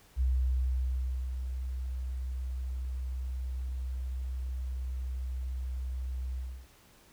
sine tone with ADSR envelope, 63.8 Hz, C2, 43 cents flat, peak -23 dBFS, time 0.16-6.68 s, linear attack 46 ms, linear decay 1100 ms, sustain -9 dB, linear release 310 ms, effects tanh soft clip ceiling -20 dBFS + pink hiss -60 dBFS RMS until 7.12 s

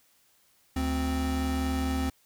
square tone pair together, 73.42 / 261.1 Hz, D2 / C4, 0 / -3 cents, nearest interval octave + minor seventh, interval 2197 cents, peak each -30 / -30 dBFS, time 0.76-2.1 s, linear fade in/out 5 ms, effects white hiss -65 dBFS RMS until 2.25 s

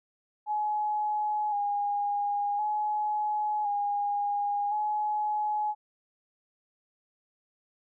sine tone with vibrato, 830.6 Hz, G#5, in tune, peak -26 dBFS, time 0.46-5.75 s, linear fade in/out 50 ms, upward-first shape square, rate 0.47 Hz, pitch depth 29 cents each way, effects none

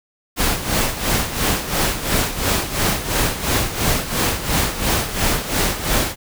pink noise with tremolo, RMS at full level -17 dBFS, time 0.36-6.16 s, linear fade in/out 50 ms, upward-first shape sine, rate 2.9 Hz, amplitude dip 70%, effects none

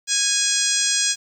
harmonic tone with a mistuned harmonic, 831 Hz, G#5, 1 cent sharp, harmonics 2 / 3 / 4 / 5 / 6 / 7 / 8 / 9 / 10, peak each -29 / -30 / -26 / -29 / -25 / -25 / -25 / -26 / -28 dBFS, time 0.07-1.16 s, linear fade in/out 50 ms, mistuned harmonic 2, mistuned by -21 cents, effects 8-bit

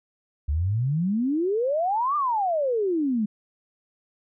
sine exponential two-way sweep, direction up then down, 68.7 to 1214 to 202.8 Hz, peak -21 dBFS, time 0.48-3.26 s, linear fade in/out 10 ms, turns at 2.16 s, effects none

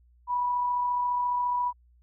sine tone with amplitude modulation, 980 Hz, B5, 14 cents flat, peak -23 dBFS, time 0.27-1.73 s, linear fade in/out 50 ms, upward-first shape sine, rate 34.5 Hz, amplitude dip 25%, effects added 60 Hz sine -57 dBFS peak until 2.02 s

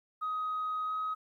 sine tone with pitch glide, 1257 to 1265.7 Hz, D#6 to D#6, +17 to +29 cents, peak -30 dBFS, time 0.21-1.15 s, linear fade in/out 20 ms, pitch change +12 cents, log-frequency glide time 0.86-0.92 s, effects tanh soft clip ceiling -28 dBFS + 12-bit

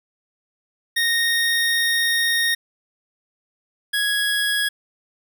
25% pulse tone pair in turn, 1856 / 1664.5 Hz, A#6 / G#6, -8 / +3 cents, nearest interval major second, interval 189 cents, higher first, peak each -14 / -15 dBFS, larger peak first, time 0.96-2.55 / 3.93-4.69 s, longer first, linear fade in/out 10 ms, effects none

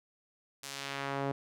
sawtooth tone with band-pass filter sweep, 138.59 Hz, C#3, in tune, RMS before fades -37 dBFS, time 0.63-1.32 s, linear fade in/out 5 ms, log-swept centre 8000 to 510 Hz, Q 0.76, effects none

